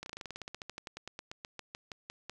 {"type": "slowing click train", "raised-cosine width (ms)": 0.2, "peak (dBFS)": -24, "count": 26, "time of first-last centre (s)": [0.03, 2.296], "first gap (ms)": 31, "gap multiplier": 1.08, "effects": []}